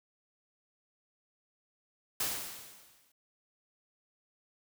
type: noise with exponential decay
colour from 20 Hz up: white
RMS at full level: -31 dBFS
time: 2.2-3.12 s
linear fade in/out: 5 ms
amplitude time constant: 200 ms
effects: none